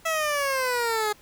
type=exponential sweep; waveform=15% pulse; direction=down; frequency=659.3 to 415.3 Hz; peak=-17 dBFS; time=0.05-1.13 s; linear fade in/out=10 ms; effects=pink hiss -54 dBFS RMS until 1.21 s